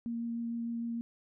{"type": "tone with vibrato", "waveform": "sine", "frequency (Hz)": 233.1, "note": "A#3", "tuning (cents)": 0, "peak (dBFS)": -33, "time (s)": [0.06, 1.01], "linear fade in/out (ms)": 0, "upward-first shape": "triangle", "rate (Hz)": 6.6, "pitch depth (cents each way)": 10, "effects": []}